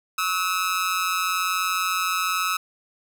sawtooth tone with amplitude modulation, 1291 Hz, E6, 37 cents flat, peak -15 dBFS, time 0.18-2.57 s, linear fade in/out 5 ms, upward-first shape sine, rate 181 Hz, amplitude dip 75%, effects none

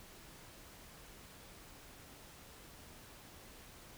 silence, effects pink hiss -56 dBFS RMS until 3.97 s

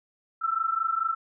sine tone pair together, 1318.5 / 1343.1 Hz, E6 / E6, 0 / +32 cents, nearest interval unison, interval 32 cents, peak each -27 dBFS, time 0.41-1.15 s, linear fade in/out 20 ms, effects none

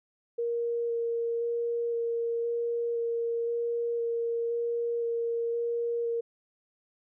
sine tone with vibrato, 467.7 Hz, A#4, 6 cents sharp, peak -27 dBFS, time 0.38-6.21 s, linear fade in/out 10 ms, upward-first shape square, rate 0.97 Hz, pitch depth 8 cents each way, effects none

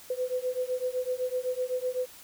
sine beating tone pair, 501 / 508.9 Hz, B4 / C5, +25 / -48 cents, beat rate 7.9 Hz, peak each -31 dBFS, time 0.1-2.06 s, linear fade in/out 5 ms, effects white hiss -50 dBFS RMS until 2.23 s

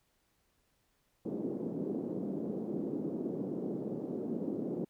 white band-pass noise, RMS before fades -37 dBFS, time 1.25-4.85 s, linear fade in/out 5 ms, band 180 to 390 Hz, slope 24 dB/octave, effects pink hiss -75 dBFS RMS until 4.89 s

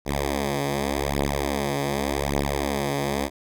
5% pulse beating tone pair, 70 / 70.86 Hz, C#2 / C#2, +18 / +39 cents, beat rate 0.86 Hz, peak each -16 / -14 dBFS, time 0.05-3.3 s, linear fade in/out 50 ms, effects none

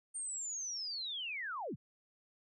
sine linear sweep, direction down, 8870 to 69.3 Hz, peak -38 dBFS, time 0.14-1.76 s, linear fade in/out 20 ms, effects none

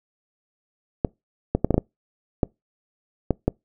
clicks, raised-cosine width 2 ms, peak -5 dBFS, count 9, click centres 1.048 / 1.55 / 1.646 / 1.707 / 1.743 / 1.78 / 2.432 / 3.307 / 3.48 s, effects noise-tail reverb RT60 0.2 s tail -26 dB re dry

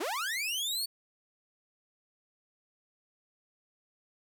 sawtooth linear sweep, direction up, 268.1 to 4512 Hz, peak -28 dBFS, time 0-0.86 s, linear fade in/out 10 ms, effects none

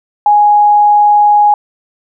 sine tone, 830.6 Hz, G#5, in tune, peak -4 dBFS, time 0.26-1.54 s, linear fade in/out 2 ms, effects none

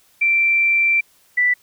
sine tone pair in turn, 2349 / 1975.3 Hz, D7 / B6, 0 / 0 cents, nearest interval minor third, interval 300 cents, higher first, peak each -13 dBFS, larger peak neither, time 0.21-1.01 / 1.37-1.54 s, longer first, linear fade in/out 10 ms, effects white hiss -56 dBFS RMS until 1.62 s

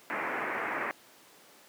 white low-pass noise, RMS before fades -33 dBFS, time 0.1-0.91 s, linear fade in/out 0 ms, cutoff 2200 Hz, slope 48 dB/octave, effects pink hiss -56 dBFS RMS until 1.68 s + high-pass 300 Hz 12 dB/octave

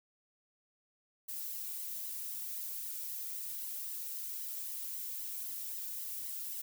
violet noise with flanger, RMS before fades -41 dBFS, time 1.28-6.62 s, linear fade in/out 10 ms, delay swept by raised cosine 0.97 to 2.17 ms, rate 3.8 Hz, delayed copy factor +0.7, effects none

